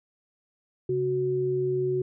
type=tone pair together; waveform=sine; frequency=135.66 / 370 Hz; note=C#3 / F#4; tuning=-37 / 0 cents; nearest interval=octave + perfect fourth; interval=1737 cents; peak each=-31 / -24 dBFS; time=0.89-2.02 s; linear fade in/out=5 ms; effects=none